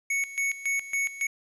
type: tone with tremolo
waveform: square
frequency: 2217 Hz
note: C#7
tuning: in tune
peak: -25 dBFS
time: 0.1-1.27 s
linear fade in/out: 5 ms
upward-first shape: square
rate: 3.6 Hz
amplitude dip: 80%
effects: resampled to 24000 Hz + 10-bit